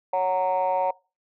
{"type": "chord", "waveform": "sine", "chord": "F# major", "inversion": "second", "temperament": "just", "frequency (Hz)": [555, 740, 925], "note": ["C#5", "F#5", "A#5"], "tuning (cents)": [2, 0, -14], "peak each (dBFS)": -24, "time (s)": [0.13, 0.91], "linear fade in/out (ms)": 5, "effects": ["noise-tail reverb RT60 0.3 s tail -23 dB re dry", "tanh soft clip ceiling -15 dBFS"]}